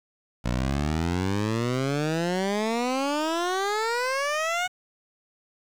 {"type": "exponential sweep", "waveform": "15% pulse", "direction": "up", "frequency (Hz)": [58.3, 740], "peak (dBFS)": -18, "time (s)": [0.44, 4.68], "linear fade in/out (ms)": 20, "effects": ["low-pass 8000 Hz 12 dB/octave", "8-bit"]}